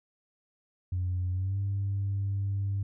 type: tone with pitch glide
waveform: sine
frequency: 90.8 to 99.02 Hz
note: F#2 to G2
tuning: -32 to +18 cents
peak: -26 dBFS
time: 0.92-2.83 s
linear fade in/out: 5 ms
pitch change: +150 cents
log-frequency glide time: 1.31-1.58 s
effects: tanh soft clip ceiling -24 dBFS